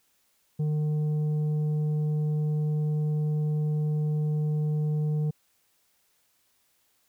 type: tone with tanh clipping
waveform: triangle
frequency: 151.7 Hz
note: D#3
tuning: 44 cents flat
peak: -25 dBFS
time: 0.59-5.31 s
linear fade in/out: 10 ms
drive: 10 dB
effects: white hiss -69 dBFS RMS until 7.08 s

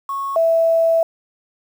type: tone pair in turn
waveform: sine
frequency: 1100 / 658.9 Hz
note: C#6 / E5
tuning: -14 / -1 cents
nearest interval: major sixth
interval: 887 cents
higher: first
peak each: -21 / -12 dBFS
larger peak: second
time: 0.09-0.36 / 0.36-1.03 s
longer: second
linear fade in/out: 2 ms
effects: 7-bit

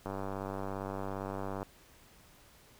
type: click train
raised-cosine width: 1 ms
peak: -24 dBFS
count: 154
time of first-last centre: 0.06-1.629 s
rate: 97.5 Hz
effects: pink hiss -60 dBFS RMS until 2.79 s

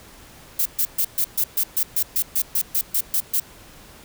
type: noise bursts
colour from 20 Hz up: violet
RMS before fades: -20 dBFS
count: 15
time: 0.59-3.4 s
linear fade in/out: 5 ms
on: 66 ms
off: 130 ms
effects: pink hiss -46 dBFS RMS until 4.04 s

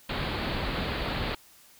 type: low-pass noise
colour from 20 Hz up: pink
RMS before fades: -31 dBFS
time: 0.09-1.35 s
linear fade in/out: 5 ms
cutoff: 4600 Hz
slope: 96 dB/octave
effects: white hiss -56 dBFS RMS until 1.79 s

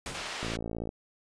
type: noise with exponential decay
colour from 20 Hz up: pink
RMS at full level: -34 dBFS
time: 0.06-0.52 s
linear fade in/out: 2 ms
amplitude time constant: 100 ms
type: band-pass noise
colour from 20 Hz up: white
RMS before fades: -38 dBFS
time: 0.14-0.57 s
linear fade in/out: 10 ms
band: 400 to 3700 Hz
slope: 12 dB/octave
type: click train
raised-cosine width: 2 ms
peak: -22 dBFS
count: 27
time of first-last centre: 0.43-0.891 s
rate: 56.4 Hz
effects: resampled to 22050 Hz

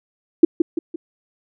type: tone with echo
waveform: sine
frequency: 331.9 Hz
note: E4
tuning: 12 cents sharp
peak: -3 dBFS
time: 0.43-0.45 s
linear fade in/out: 5 ms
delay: 170 ms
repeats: 3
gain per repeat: -7 dB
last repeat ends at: 0.96 s
effects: none

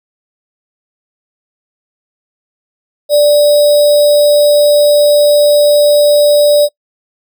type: tone with sample-and-hold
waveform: sine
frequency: 587.3 Hz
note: D5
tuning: in tune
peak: -4 dBFS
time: 3.09-6.69 s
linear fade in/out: 50 ms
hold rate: 4410 Hz
effects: noise-tail reverb RT60 0.1 s tail -24 dB re dry

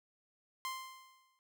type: tone with exponential decay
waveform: sawtooth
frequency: 1046 Hz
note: C6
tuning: 1 cent flat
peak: -32 dBFS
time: 0.65-1.39 s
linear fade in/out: 0 ms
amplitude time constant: 160 ms
effects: none

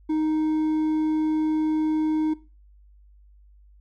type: tone with hard clipping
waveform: triangle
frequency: 311.1 Hz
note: D#4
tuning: in tune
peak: -22 dBFS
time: 0.09-2.34 s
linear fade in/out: 10 ms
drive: 7 dB
effects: noise-tail reverb RT60 0.3 s tail -18 dB re dry + added 50 Hz sine -50 dBFS peak until 3.8 s

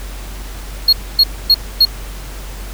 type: tone bursts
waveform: triangle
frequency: 4300 Hz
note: C8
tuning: 47 cents sharp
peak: -4 dBFS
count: 4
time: 0.88-1.852 s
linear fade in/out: 5 ms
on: 48 ms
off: 260 ms
effects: added 47 Hz sine -26 dBFS peak until 2.73 s + pink hiss -34 dBFS RMS until 2.73 s

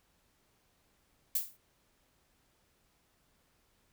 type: noise with exponential decay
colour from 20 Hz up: violet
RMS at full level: -27 dBFS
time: 1.35-1.57 s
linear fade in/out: 5 ms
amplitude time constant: 46 ms
effects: pink hiss -72 dBFS RMS until 3.92 s

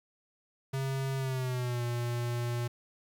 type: tone with pitch glide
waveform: square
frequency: 134.6 to 119.91 Hz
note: C3 to A#2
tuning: +49 to +49 cents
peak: -31 dBFS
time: 0.73-2.68 s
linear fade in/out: 10 ms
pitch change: -200 cents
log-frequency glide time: 1.17-1.83 s
effects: 10-bit

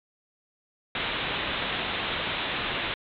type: low-pass noise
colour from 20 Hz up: white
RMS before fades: -30 dBFS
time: 0.95-2.94 s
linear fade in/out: 2 ms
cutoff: 3800 Hz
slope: 96 dB/octave
effects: MP3 96 kbps

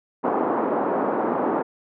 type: band-pass noise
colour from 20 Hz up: pink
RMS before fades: -23 dBFS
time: 0.23-1.63 s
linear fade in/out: 20 ms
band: 250 to 1100 Hz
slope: 24 dB/octave
effects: none

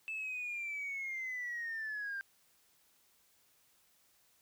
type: linear sweep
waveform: sine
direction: down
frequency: 2637 to 1576 Hz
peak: -36 dBFS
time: 0.08-2.21 s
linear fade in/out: 0 ms
effects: tanh soft clip ceiling -34 dBFS + white hiss -70 dBFS RMS until 4.41 s

